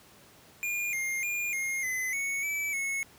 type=tone with pitch steps; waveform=square; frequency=2420 / 2121 / 2416 / 2136 / 2030 / 2216 / 2305 / 2191 Hz; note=D#7 / C7 / D7 / C7 / B6 / C#7 / D7 / C#7; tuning=-49 / +23 / +48 / +35 / +47 / -1 / -33 / -21 cents; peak=-30 dBFS; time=0.63-3.03 s; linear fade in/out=0 ms; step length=300 ms; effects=pink hiss -56 dBFS RMS until 3.18 s + high-pass 80 Hz 12 dB/octave